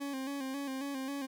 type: tone with vibrato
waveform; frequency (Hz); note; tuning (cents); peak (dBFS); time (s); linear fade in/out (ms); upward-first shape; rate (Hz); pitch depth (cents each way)
40% pulse; 272.5; C#4; -29; -35; 0-1.27; 20; square; 3.7; 52
effects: none